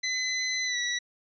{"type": "tone with pitch glide", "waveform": "20% pulse", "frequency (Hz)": [2024, 1946], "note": ["B6", "B6"], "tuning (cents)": [42, -26], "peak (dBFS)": -22, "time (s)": [0.03, 0.99], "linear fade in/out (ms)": 10, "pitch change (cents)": -68, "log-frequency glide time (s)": [0.64, 0.77], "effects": ["resampled to 16000 Hz"]}